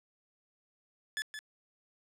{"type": "tone with echo", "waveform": "sawtooth", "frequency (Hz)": 1727, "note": "A6", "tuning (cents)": -33, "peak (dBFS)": -29, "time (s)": [1.17, 1.22], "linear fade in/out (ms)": 0, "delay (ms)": 170, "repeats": 1, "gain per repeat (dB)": -8, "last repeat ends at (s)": 1.39, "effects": ["low-pass 10000 Hz 12 dB/octave"]}